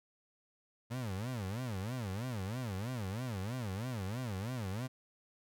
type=tone with vibrato; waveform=30% pulse; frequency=110 Hz; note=A2; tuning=in tune; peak=-34 dBFS; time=0.9-4.88 s; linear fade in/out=20 ms; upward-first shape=sine; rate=3.1 Hz; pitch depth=290 cents each way; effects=none